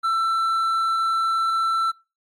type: tone with hard clipping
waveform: triangle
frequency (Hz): 1336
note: E6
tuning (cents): +23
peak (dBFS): -20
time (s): 0.03-1.92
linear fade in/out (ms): 20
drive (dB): 7
effects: noise-tail reverb RT60 0.3 s tail -24 dB re dry + AAC 48 kbps

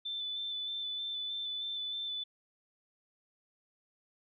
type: tone with vibrato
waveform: sine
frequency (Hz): 3520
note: A7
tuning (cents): 0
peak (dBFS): -35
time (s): 0.05-2.24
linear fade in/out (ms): 10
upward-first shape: square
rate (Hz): 3.2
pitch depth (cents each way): 14
effects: none

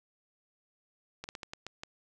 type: slowing click train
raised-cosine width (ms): 0.2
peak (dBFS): -23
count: 7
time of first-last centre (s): 1.24-1.835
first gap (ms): 49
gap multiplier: 1.28
effects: none

